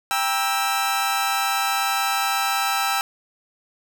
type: chord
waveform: sawtooth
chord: E diminished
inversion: first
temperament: just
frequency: 791.1 / 949.3 / 1318.5 Hz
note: G5 / Bb5 / E6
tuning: +16 / +31 / 0 cents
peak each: -20 / -26 / -20 dBFS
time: 0.11-3.01 s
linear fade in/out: 0 ms
effects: none